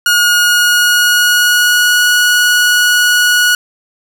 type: tone with pitch glide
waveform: sawtooth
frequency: 1438 to 1459.8 Hz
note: F#6 to F#6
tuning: -50 to -24 cents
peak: -4 dBFS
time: 0.06-3.55 s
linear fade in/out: 2 ms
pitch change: +26 cents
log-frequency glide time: 0.22-2.08 s
effects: none